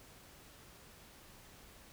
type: silence
effects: pink hiss -58 dBFS RMS until 1.92 s